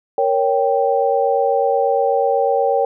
sine chord, G diminished, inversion first, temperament equal, 466.2 / 554.4 / 784 Hz, Bb4 / Db5 / G5, 0 / 0 / 0 cents, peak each -18 dBFS, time 0.18-2.85 s, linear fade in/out 2 ms, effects none

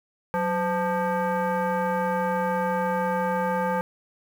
sine tone with frequency modulation, 185 Hz, F#3, in tune, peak -22 dBFS, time 0.34-3.81 s, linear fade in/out 0 ms, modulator 698 Hz, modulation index 1.6, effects 8-bit

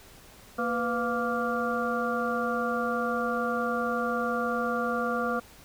harmonic tone with a mistuned harmonic, 233.7 Hz, A#3, 5 cents sharp, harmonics 1 / 2 / 3 / 5 / 6, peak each -32 / -31 / -34 / -32 / -33 dBFS, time 0.58-5.4 s, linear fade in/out 10 ms, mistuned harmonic 2, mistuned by +100 cents, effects pink hiss -52 dBFS RMS until 5.64 s

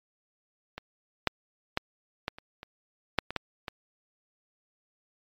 clicks, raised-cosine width 0.3 ms, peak -21 / -7 / -10 / -13 / -28 / -26 / -6 / -18 / -13 / -18 dBFS, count 10, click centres 0.78 / 1.273 / 1.774 / 2.281 / 2.385 / 2.631 / 3.187 / 3.306 / 3.363 / 3.682 s, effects MP3 96 kbps

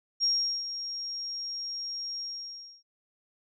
sine tone with ADSR envelope, 5580 Hz, F8, 2 cents flat, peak -22 dBFS, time 0.2-2.83 s, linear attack 35 ms, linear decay 400 ms, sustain -11 dB, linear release 630 ms, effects none

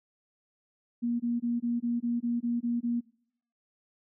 sine tone bursts, 237.5 Hz, A#3, 33 cents sharp, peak -26 dBFS, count 10, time 1.02-3.009 s, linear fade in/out 20 ms, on 180 ms, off 21 ms, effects noise-tail reverb RT60 0.7 s tail -23 dB re dry

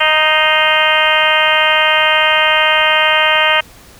harmonic tone with a mistuned harmonic, 311.1 Hz, D#4, in tune, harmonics 2 / 3 / 4 / 5 / 6 / 7 / 8 / 9 / 10, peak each -18 / -18 / -18 / -18 / -18 / -18 / -18 / -18 / -18 dBFS, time 0-3.61 s, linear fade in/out 10 ms, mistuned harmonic 7, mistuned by -46 cents, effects pink hiss -41 dBFS RMS until 3.99 s

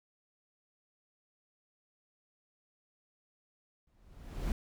brown noise with exponential growth, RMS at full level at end -31 dBFS, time 3.87-4.52 s, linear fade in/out 2 ms, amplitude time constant 140 ms, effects none

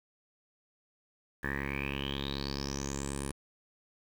10% pulse tone with low-pass filter sweep, 69.3 Hz, C#2, in tune, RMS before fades -36 dBFS, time 1.43-3.32 s, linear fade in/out 10 ms, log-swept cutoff 1700 to 10000 Hz, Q 9.9, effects 9-bit

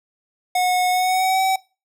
square tone with pitch glide, 729 to 762.6 Hz, F#5 to G5, -26 to -48 cents, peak -17 dBFS, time 0.55-1.56 s, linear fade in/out 5 ms, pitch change +78 cents, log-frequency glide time 0.9-1.41 s, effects noise-tail reverb RT60 0.3 s tail -22 dB re dry

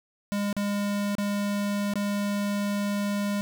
square tone with dropouts, 203.4 Hz, G#3, 36 cents flat, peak -26 dBFS, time 0.32-3.41 s, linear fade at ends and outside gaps 0 ms, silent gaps 0.528-0.566 / 1.152-1.183 / 1.937-1.956 s, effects none

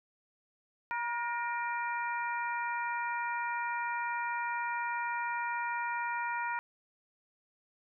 harmonic tone with a mistuned harmonic, 475.8 Hz, A#4, 35 cents sharp, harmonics 2 / 3 / 4 / 5, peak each -34 / -38 / -40 / -42 dBFS, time 0.91-6.59 s, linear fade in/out 0 ms, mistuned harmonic 4, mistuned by -43 cents, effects none

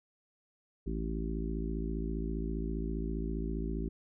harmonic tone, 55 Hz, A1, in tune, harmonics 1 / 3 / 4 / 5 / 6 / 7, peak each -35 / -40 / -41 / -42 / -43 / -43 dBFS, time 0.86-3.89 s, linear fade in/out 10 ms, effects none

